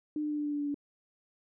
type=tone with pitch steps; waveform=sine; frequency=301.7 / 299.6 / 297.5 / 295.5 / 293.4 / 291.4 / 289.4 / 287.4 Hz; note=D4 / D4 / D4 / D4 / D4 / D4 / D4 / D4; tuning=+47 / +35 / +22 / +11 / -2 / -13 / -25 / -37 cents; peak=-30 dBFS; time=0.16-0.744 s; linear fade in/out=2 ms; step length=73 ms; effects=none